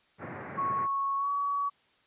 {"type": "band-pass noise", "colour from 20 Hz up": "pink", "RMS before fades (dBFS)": -41, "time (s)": [0.18, 0.88], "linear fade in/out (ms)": 50, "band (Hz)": [100, 2100], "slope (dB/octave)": 48}
{"type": "tone with pitch glide", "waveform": "sine", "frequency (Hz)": [1104, 1132.4], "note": ["C#6", "C#6"], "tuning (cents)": [-7, 37], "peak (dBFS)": -27, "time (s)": [0.57, 1.7], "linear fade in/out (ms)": 20, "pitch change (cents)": 44, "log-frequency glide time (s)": [1.17, 1.29]}
{"effects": ["white hiss -66 dBFS RMS until 2.06 s", "resampled to 8000 Hz"]}